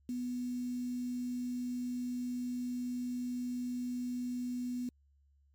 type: tone with quantisation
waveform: sine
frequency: 246.9 Hz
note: B3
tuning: in tune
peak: -34 dBFS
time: 0.09-4.89 s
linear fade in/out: 2 ms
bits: 9
effects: added 70 Hz sine -65 dBFS peak until 5.54 s + MP3 96 kbps